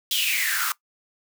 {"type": "noise with high-pass filter sweep", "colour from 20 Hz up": "white", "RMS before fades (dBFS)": -24, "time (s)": [0.11, 0.72], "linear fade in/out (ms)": 2, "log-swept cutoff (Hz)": [3400, 1200], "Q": 7.7, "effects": ["noise-tail reverb RT60 0.1 s tail -19 dB re dry"]}